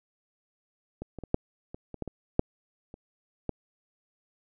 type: clicks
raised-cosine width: 2 ms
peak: -23 / -26 / -25 / -9 / -26 / -26 / -19 / -23 / -7 / -30 / -16 dBFS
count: 11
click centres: 1.02 / 1.187 / 1.237 / 1.344 / 1.745 / 1.943 / 2.023 / 2.077 / 2.394 / 2.941 / 3.493 s
effects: none